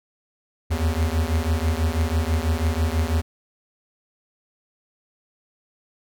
square beating tone pair, 77.78 / 83.88 Hz, D#2 / E2, 0 / +31 cents, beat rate 6.1 Hz, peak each -23 / -24 dBFS, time 0.7-3.22 s, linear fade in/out 20 ms, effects none

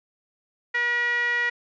sawtooth tone with band-pass filter, 480 Hz, B4, 49 cents flat, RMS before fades -24 dBFS, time 0.74-1.5 s, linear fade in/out 10 ms, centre 1900 Hz, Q 7.1, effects resampled to 16000 Hz

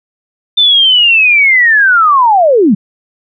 sine linear sweep, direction down, 3577 to 174.61 Hz, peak -4 dBFS, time 0.57-2.75 s, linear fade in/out 10 ms, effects none

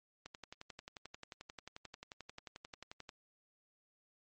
click train, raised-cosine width 0.2 ms, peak -30 dBFS, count 33, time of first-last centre 0.26-3.092 s, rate 11.3 Hz, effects MP3 32 kbps

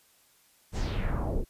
brown noise with low-pass filter sweep, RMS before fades -29 dBFS, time 0.72-1.45 s, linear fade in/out 50 ms, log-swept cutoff 8800 to 340 Hz, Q 2.6, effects white hiss -63 dBFS RMS until 1.49 s + resampled to 32000 Hz

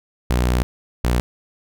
sawtooth tone pair in turn, 61.3 / 60.42 Hz, B1 / B1, -12 / -37 cents, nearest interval unison, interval 25 cents, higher first, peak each -12 dBFS, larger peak neither, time 0.3-0.63 / 1.04-1.2 s, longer first, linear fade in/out 0 ms, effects none

